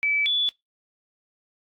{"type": "tone pair in turn", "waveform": "sine", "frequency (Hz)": [2304, 3444], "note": ["D7", "A7"], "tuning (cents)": [-34, -38], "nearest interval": "perfect fifth", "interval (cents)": 696, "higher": "second", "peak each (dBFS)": -20, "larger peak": "neither", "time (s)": [[0.03, 0.26], [0.26, 0.49]], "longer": "neither", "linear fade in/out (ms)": 0, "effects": ["noise-tail reverb RT60 0.2 s tail -25 dB re dry", "AAC 64 kbps"]}